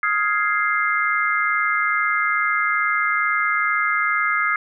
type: chord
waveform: sine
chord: F minor seventh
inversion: third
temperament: equal with one note detuned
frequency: 1254.6 / 1396.9 / 1661.2 / 2093 Hz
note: Eb6 / F6 / Ab6 / C7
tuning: +14 / 0 / 0 / 0 cents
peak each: -22 / -25 / -24 / -22 dBFS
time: 0.03-4.56 s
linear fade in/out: 2 ms
effects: none